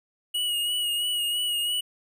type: tone with vibrato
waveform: square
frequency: 2900 Hz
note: F#7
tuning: 35 cents flat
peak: -25 dBFS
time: 0.34-1.81 s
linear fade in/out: 10 ms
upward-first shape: sine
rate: 3 Hz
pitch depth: 33 cents each way
effects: none